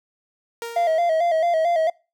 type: tone with exponential decay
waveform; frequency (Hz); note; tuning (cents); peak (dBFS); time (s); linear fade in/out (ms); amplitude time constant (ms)
sawtooth; 465.7; A#4; -2; -23; 0.62-1.36; 1; 160
type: tone with vibrato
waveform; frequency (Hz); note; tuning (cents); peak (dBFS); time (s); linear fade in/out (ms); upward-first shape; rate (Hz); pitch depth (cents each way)
triangle; 665; E5; +15; -15; 0.76-1.9; 5; square; 4.5; 67
effects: noise-tail reverb RT60 0.3 s tail -24 dB re dry